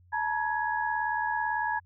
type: tone cluster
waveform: sine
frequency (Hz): 869 / 947 / 1669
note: A5 / A#5 / G#6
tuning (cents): -22 / +27 / +8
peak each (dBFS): -31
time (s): 0.12-1.8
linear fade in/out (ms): 20
effects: added 89 Hz sine -56 dBFS peak until 1.85 s